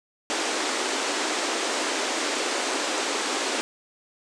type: band-pass noise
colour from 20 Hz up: pink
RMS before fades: -27 dBFS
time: 0.3-3.61 s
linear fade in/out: 0 ms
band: 270 to 8600 Hz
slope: 48 dB/octave
effects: none